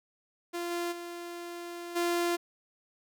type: tone with level steps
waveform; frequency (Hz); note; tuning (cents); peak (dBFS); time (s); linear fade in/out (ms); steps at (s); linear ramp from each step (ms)
sawtooth; 345.8; F4; -17; -29 / -27 / -35 / -23; 0.53-2.37; 20; 0.7 / 0.91 / 1.95; 20
effects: none